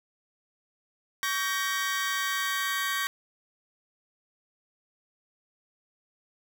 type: chord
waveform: sawtooth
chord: G diminished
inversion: second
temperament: just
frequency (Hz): 1128.9 / 1568 / 1881.6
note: Db6 / G6 / Bb6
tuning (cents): +31 / 0 / +16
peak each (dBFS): -28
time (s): 1.23-3.07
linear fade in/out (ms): 0
effects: none